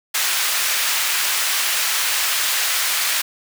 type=high-pass noise; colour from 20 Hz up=pink; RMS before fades=-20 dBFS; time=0.14-3.22 s; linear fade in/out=10 ms; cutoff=1600 Hz; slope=12 dB/octave; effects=none